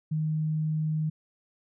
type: tone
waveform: sine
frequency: 155.56 Hz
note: D#3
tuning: in tune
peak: -25 dBFS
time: 0.11-1.1 s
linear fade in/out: 10 ms
effects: none